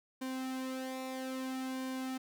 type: tone with flanger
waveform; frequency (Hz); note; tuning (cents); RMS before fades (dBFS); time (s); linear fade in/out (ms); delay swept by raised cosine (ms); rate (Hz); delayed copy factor
sawtooth; 260.6; C4; -7; -39; 0.21-2.18; 10; 1.5 to 3.2; 0.61; -0.65
effects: none